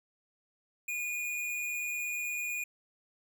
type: tone with amplitude modulation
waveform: square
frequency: 2444 Hz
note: D#7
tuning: 32 cents flat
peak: -32 dBFS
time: 0.88-2.64 s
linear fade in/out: 5 ms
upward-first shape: sine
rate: 149 Hz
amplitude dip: 35%
effects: none